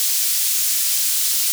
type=high-pass noise; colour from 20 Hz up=pink; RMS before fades=-19 dBFS; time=0-1.52 s; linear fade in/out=0 ms; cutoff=5600 Hz; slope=12 dB/octave; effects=none